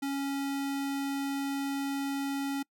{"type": "tone", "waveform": "square", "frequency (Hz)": 277.2, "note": "C#4", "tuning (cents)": 0, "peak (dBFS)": -31, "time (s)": [0.02, 2.63], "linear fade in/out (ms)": 10, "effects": ["noise-tail reverb RT60 0.1 s tail -25 dB re dry"]}